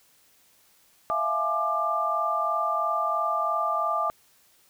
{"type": "tone cluster", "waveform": "sine", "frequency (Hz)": [657, 700, 849, 1189], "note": ["E5", "F5", "G#5", "D6"], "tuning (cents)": [-6, 4, 38, 21], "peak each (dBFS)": [-30, -32, -33, -25], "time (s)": [1.1, 4.1], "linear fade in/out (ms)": 0, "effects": ["white hiss -61 dBFS RMS until 4.69 s"]}